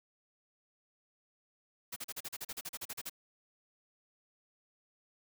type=noise bursts; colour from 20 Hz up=white; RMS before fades=-41 dBFS; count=15; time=1.92-3.097 s; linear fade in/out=10 ms; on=43 ms; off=38 ms; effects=none